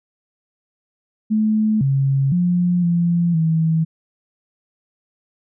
sine tone with pitch steps, 216 / 136.6 / 177 / 171.7 / 161.3 Hz, A3 / C#3 / F3 / F3 / E3, -32 / -25 / +23 / -29 / -37 cents, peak -14 dBFS, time 1.3-3.85 s, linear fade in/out 20 ms, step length 510 ms, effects none

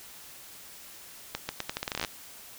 accelerating click train, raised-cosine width 0.2 ms, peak -13 dBFS, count 15, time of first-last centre 1.35-2.048 s, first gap 140 ms, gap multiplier 0.81, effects white hiss -48 dBFS RMS until 2.58 s

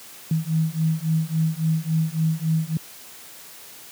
sine beating tone pair, 158.4 / 162 Hz, D#3 / E3, +31 / -30 cents, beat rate 3.6 Hz, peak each -22 dBFS, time 0.31-2.77 s, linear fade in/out 2 ms, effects white hiss -43 dBFS RMS until 3.91 s + high-pass 100 Hz 12 dB/octave

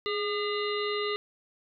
harmonic tone with a mistuned harmonic, 405.2 Hz, G#4, 43 cents flat, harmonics 1 / 3 / 5 / 7 / 9 / 10, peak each -30 / -35 / -37 / -38 / -40 / -40 dBFS, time 0.06-1.16 s, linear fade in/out 0 ms, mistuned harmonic 1, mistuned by +47 cents, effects none

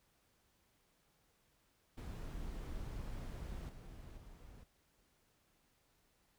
brown noise with level steps, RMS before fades -45 / -52 / -55 dBFS, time 1.97-4.64 s, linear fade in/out 10 ms, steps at 3.69 / 4.17 s, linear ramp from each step 2 ms, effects pink hiss -75 dBFS RMS until 6.38 s

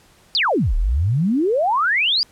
sine exponential two-way sweep, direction down then up, 5010 to 34.65 to 5010 Hz, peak -15 dBFS, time 0.35-2.23 s, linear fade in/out 0 ms, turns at 0.75 s, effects pink hiss -53 dBFS RMS until 2.31 s + low-pass 12000 Hz 12 dB/octave

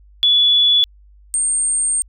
sine tone pair in turn, 3425 / 8630 Hz, A7 / C#9, -47 / -47 cents, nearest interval octave + major third, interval 1600 cents, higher second, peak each -10 / -15 dBFS, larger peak first, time 0.23-0.84 / 1.34-2.02 s, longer second, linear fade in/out 0 ms, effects added 50 Hz sine -44 dBFS peak until 2.08 s

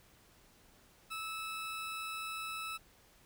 20% pulse tone, 1307 Hz, E6, 15 cents flat, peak -34 dBFS, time 1.1-2.78 s, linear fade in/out 20 ms, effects pink hiss -64 dBFS RMS until 3.25 s

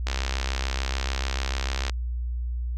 click train, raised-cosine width 0.2 ms, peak -11 dBFS, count 123, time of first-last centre 0.07-1.896 s, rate 66.8 Hz, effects added 60 Hz sine -26 dBFS peak until 2.77 s

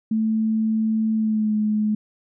sine tone with pitch glide, 220 to 212.9 Hz, A3 to G#3, 0 to +43 cents, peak -18 dBFS, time 0.11-1.95 s, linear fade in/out 5 ms, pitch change -57 cents, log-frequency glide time 1.14-1.55 s, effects none

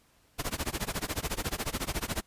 pink noise with tremolo, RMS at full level -30 dBFS, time 0.38-2.22 s, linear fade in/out 20 ms, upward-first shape sine, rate 14 Hz, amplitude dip 95%, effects pink hiss -65 dBFS RMS until 2.26 s + resampled to 32000 Hz

